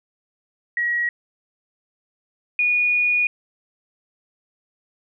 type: tone pair in turn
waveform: sine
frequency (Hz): 1908 / 2453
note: A#6 / D#7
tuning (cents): +40 / -25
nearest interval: major third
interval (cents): 435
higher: second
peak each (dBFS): -19 / -16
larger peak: second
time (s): 0.77-1.09 / 2.59-3.27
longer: second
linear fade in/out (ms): 2
effects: none

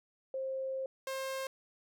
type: tone pair in turn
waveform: sine / sawtooth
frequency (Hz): 530 / 532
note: C5 / C5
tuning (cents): +22 / +29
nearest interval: unison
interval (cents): 7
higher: second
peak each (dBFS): -34 / -32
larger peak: second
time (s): 0.34-0.86 / 1.07-1.47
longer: first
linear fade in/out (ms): 2
effects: none

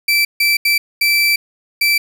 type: tone bursts at uneven times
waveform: 30% pulse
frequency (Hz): 2330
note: D7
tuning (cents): -14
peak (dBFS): -9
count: 5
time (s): 0.08-0.25 / 0.4-0.57 / 0.65-0.78 / 1.01-1.36 / 1.81-1.98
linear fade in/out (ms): 5
effects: none

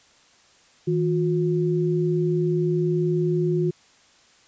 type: tone pair together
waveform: sine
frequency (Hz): 159.9 / 359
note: D#3 / F4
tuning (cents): +48 / +48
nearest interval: octave + major second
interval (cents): 1400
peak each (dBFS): -22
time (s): 0.87-3.71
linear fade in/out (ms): 10
effects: white hiss -56 dBFS RMS until 4.47 s + resampled to 16000 Hz

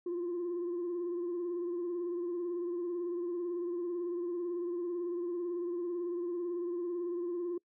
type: tone with vibrato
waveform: sine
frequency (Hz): 349.2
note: F4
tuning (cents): 0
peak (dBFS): -31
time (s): 0.06-7.58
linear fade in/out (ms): 5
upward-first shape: triangle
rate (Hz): 18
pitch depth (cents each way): 53
effects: noise-tail reverb RT60 0.1 s tail -26 dB re dry + tanh soft clip ceiling -31 dBFS

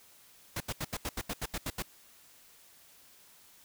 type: noise bursts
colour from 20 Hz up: pink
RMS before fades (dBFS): -35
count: 11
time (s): 0.56-1.824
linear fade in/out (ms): 5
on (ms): 44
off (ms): 78
effects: white hiss -59 dBFS RMS until 3.64 s

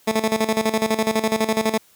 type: tone with tremolo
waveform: 15% pulse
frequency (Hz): 220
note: A3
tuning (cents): 0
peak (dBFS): -10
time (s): 0.07-1.78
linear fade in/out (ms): 10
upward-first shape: square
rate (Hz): 12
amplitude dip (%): 75
effects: white hiss -55 dBFS RMS until 1.95 s + high-pass 80 Hz 12 dB/octave

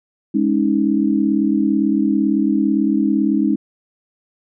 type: chord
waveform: sine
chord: Ab suspended fourth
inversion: none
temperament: equal with one note detuned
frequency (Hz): 207.7 / 277.2 / 315.1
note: Ab3 / Db4 / Eb4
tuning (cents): 0 / 0 / +22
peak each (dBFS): -18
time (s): 0.34-3.56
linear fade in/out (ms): 10
effects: none

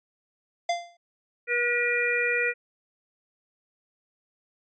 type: tone with exponential decay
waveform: square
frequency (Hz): 692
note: F5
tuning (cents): -16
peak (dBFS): -21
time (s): 0.69-0.97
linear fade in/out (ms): 5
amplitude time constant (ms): 59
type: harmonic tone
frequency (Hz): 481.6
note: B4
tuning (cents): -44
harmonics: 1 / 3 / 4 / 5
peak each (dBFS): -29 / -30 / -27 / -27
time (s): 1.47-2.54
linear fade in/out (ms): 50
effects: resampled to 16000 Hz

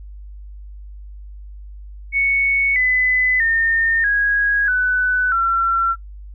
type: tone with pitch steps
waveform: sine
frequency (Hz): 2217 / 2010 / 1821.7 / 1651.3 / 1496.9 / 1356.9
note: C#7 / B6 / A#6 / G#6 / F#6 / E6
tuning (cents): 0 / +30 / -40 / -10 / +20 / +50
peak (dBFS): -14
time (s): 2.12-5.96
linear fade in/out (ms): 50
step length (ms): 640
effects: noise-tail reverb RT60 0.1 s tail -21 dB re dry + added 50 Hz sine -33 dBFS peak until 6.34 s

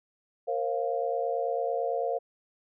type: chord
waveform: sine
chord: Bb suspended second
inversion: none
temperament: equal with one note detuned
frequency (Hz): 466.2 / 535.2 / 698.5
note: Bb4 / C5 / F5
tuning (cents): 0 / +39 / 0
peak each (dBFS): -31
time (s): 0.47-2.19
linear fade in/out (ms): 20
effects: none

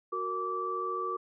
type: tone cluster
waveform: sine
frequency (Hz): 369.5 / 463.6 / 1161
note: F#4 / A#4 / D6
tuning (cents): -2 / -10 / -20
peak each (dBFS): -37 / -39 / -32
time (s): 0.12-1.17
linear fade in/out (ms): 10
effects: none

